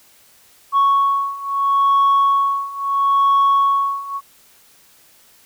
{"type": "beating tone pair", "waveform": "sine", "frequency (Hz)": [1108.7, 1109.45], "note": ["C#6", "C#6"], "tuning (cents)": [0, 1], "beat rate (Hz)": 0.75, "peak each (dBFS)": [-16, -14], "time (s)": [0.72, 4.21], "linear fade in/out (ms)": 50, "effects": ["tanh soft clip ceiling -9 dBFS", "white hiss -51 dBFS RMS until 5.45 s"]}